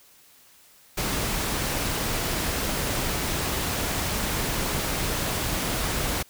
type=noise; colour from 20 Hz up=pink; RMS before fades=-27 dBFS; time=0.97-6.23 s; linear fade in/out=10 ms; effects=white hiss -55 dBFS RMS until 6.29 s